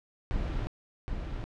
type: noise with echo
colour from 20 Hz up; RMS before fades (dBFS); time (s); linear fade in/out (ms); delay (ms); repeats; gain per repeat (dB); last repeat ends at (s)
brown; -31; 0.31-0.67; 0; 770; 1; -4; 1.44
effects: low-pass 4000 Hz 12 dB/octave